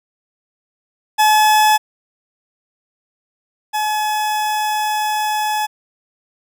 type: tone pair in turn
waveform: 40% pulse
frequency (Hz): 856 / 851.5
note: A5 / G#5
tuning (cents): -48 / +43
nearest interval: unison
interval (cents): 9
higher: first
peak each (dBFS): -9 / -16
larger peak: first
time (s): 1.18-1.78 / 3.73-5.67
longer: second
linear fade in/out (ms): 20
effects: none